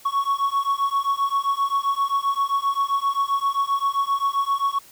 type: beating tone pair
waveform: triangle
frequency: 1107 / 1114.6 Hz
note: C#6 / C#6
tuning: -3 / +9 cents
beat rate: 7.6 Hz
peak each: -21 / -21 dBFS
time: 0.05-4.79 s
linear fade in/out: 10 ms
effects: white hiss -49 dBFS RMS until 4.91 s